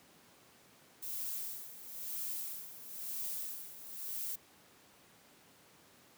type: noise with tremolo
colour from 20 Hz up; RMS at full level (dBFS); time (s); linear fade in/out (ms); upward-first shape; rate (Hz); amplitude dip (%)
violet; -39; 1.02-4.36; 10; sine; 1; 75
effects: pink hiss -62 dBFS RMS until 6.17 s + high-pass 150 Hz 12 dB/octave